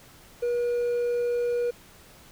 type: tone with hard clipping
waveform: triangle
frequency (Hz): 481.1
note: B4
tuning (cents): -45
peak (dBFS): -24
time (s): 0.42-1.71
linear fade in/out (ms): 10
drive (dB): 5
effects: pink hiss -52 dBFS RMS until 2.31 s